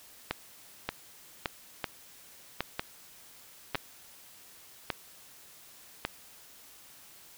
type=two click trains; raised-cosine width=0.3 ms; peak=-13 / -14 dBFS; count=6 / 4; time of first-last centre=0.31-6.051 / 0.89-3.747 s; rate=0.871 / 1.05 Hz; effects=white hiss -54 dBFS RMS until 7.37 s